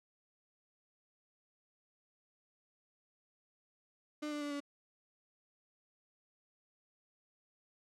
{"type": "tone with pitch steps", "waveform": "35% pulse", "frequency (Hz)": [300, 295.2, 290.5, 285.8], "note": ["D4", "D4", "D4", "D4"], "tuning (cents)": [37, 9, -19, -47], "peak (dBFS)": -36, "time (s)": [4.22, 4.604], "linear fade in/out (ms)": 10, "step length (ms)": 96, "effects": ["low-pass 8000 Hz 12 dB/octave"]}